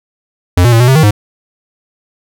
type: tone with pitch steps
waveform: square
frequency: 88.9 / 120.6 / 114.7 / 123.2 / 132.6 / 157.4 / 104.1 Hz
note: F2 / B2 / A#2 / B2 / C3 / D#3 / G#2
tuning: +31 / -41 / -28 / -4 / +23 / +20 / +5 cents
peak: -5 dBFS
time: 0.57-1.109 s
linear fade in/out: 5 ms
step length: 77 ms
effects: none